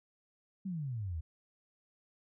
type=exponential sweep; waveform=sine; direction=down; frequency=200 to 74.8 Hz; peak=-35 dBFS; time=0.65-1.21 s; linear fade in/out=10 ms; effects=none